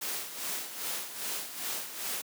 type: noise with tremolo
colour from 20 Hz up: white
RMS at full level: -34 dBFS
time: 0.01-2.22 s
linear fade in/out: 10 ms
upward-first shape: sine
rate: 2.5 Hz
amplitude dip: 65%
effects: high-pass 200 Hz 12 dB/octave